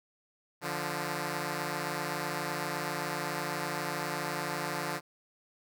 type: tone pair together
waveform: 5% pulse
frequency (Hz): 146.83 / 174.61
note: D3 / F3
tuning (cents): 0 / 0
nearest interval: minor third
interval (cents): 300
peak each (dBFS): -24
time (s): 0.61-5.01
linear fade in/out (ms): 50
effects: none